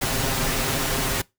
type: noise with comb filter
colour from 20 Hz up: pink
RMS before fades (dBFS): -24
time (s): 0.01-1.22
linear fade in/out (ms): 10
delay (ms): 7.5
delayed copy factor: +0.7
effects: noise-tail reverb RT60 0.2 s tail -22 dB re dry